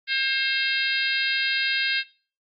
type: harmonic tone with a mistuned harmonic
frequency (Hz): 534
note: C5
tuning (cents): +35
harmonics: 3 / 4 / 5 / 6 / 7 / 8 / 9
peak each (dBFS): -27 / -28 / -29 / -30 / -30 / -31 / -32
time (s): 0.07-2.04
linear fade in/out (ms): 50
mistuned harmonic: 8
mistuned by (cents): -35
effects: noise-tail reverb RT60 0.4 s tail -20 dB re dry + Opus 32 kbps